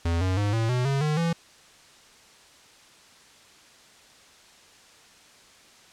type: tone with pitch steps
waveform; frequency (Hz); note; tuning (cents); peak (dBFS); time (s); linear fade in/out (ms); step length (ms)
square; 84.3 / 93 / 102.59 / 113.18 / 124.86 / 137.74 / 151.95 / 167.63; E2 / F#2 / G#2 / A2 / B2 / C#3 / D#3 / E3; +39 / +9 / -21 / +49 / +19 / -11 / -41 / +29; -23; 0.05-1.33; 5; 160
effects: white hiss -53 dBFS RMS until 5.92 s + low-pass 7000 Hz 12 dB/octave